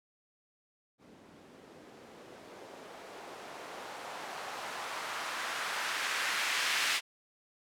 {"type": "noise with low-pass filter sweep", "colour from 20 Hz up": "violet", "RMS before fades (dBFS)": -38, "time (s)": [0.98, 7.01], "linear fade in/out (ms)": 50, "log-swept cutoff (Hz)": [240, 2200], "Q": 1.1, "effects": []}